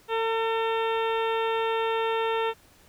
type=harmonic tone with a mistuned harmonic; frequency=450 Hz; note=A4; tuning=39 cents sharp; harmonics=1 / 2 / 3 / 4 / 5 / 6 / 7 / 8; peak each=-26 / -29 / -34 / -38 / -41 / -37 / -42 / -41 dBFS; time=0.08-2.54 s; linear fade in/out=50 ms; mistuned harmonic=2; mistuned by=+15 cents; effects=pink hiss -57 dBFS RMS until 2.88 s